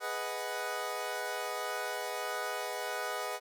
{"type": "chord", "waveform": "20% pulse", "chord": "G# minor seventh", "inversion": "none", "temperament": "equal", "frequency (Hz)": [415.3, 493.9, 622.3, 740], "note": ["G#4", "B4", "D#5", "F#5"], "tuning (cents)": [0, 0, 0, 0], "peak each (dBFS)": [-37, -35, -35, -35], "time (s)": [0, 3.4], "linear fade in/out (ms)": 50, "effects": []}